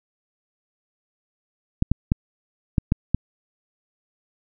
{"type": "clicks", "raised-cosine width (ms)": 5, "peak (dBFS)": -5, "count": 6, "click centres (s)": [1.824, 1.916, 2.119, 2.782, 2.921, 3.146], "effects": []}